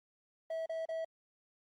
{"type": "tone bursts", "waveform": "triangle", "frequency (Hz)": 650, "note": "E5", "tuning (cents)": -24, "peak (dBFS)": -33, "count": 3, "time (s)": [0.5, 1.048], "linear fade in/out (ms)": 5, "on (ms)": 160, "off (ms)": 34, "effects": ["Opus 32 kbps"]}